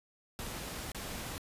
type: noise with dropouts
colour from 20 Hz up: pink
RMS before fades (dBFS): -41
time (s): 0.39-1.38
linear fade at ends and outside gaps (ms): 0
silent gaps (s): 0.918-0.947
effects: resampled to 32000 Hz

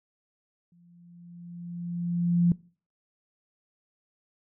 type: tone with exponential growth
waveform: sine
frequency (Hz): 173.1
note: F3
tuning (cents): -15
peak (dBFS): -17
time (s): 0.72-2.52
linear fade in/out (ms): 2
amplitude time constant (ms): 390
effects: noise-tail reverb RT60 0.4 s tail -22 dB re dry

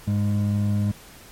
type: tone pair together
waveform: triangle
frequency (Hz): 102.8 / 205.1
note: G#2 / G#3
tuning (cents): -17 / -21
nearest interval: octave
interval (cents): 1196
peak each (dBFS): -19 / -22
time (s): 0.07-0.92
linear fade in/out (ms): 10
effects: pink hiss -46 dBFS RMS until 1.31 s + MP3 64 kbps

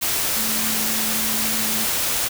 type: tone in noise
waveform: sine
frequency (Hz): 220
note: A3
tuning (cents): 0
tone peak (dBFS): -30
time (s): 0.36-1.86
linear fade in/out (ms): 20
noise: white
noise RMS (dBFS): -22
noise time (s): 0.01-2.29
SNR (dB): -11
effects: none

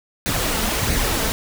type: noise with flanger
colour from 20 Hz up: pink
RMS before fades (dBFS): -21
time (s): 0.26-1.32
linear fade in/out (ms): 0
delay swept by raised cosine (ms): 0.46 to 4.56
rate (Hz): 1.5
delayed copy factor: +0.5
effects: none

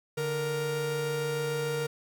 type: tone pair together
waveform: 45% pulse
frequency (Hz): 146.83 / 467.2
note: D3 / A#4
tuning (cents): 0 / +4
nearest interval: octave + minor sixth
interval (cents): 2004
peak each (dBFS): -34 / -30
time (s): 0.17-1.87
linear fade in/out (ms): 10
effects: 11-bit

